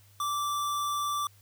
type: tone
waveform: square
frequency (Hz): 1168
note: D6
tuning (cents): -10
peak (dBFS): -29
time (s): 0.2-1.27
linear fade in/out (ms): 2
effects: added 100 Hz sine -57 dBFS peak until 1.41 s + white hiss -62 dBFS RMS until 1.41 s